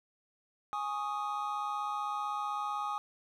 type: chord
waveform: triangle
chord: Ab suspended fourth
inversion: none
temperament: equal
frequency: 830.6 / 1108.7 / 1244.5 Hz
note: Ab5 / Db6 / Eb6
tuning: 0 / 0 / 0 cents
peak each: -35 / -39 / -34 dBFS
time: 0.73-2.98 s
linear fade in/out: 0 ms
effects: none